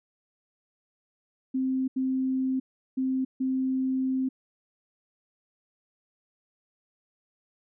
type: tone bursts at uneven times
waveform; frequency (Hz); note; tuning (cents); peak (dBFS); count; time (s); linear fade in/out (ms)
sine; 261.6; C4; 0; -24; 4; 1.54-1.88 / 1.96-2.6 / 2.97-3.25 / 3.4-4.29; 10
effects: none